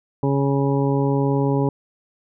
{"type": "harmonic tone", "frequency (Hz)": 138.7, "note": "C#3", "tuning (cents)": 1, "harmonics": [1, 2, 3, 4, 6, 7], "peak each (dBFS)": [-20, -22, -23, -29, -30, -31], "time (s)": [0.23, 1.69], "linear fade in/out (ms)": 2, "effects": []}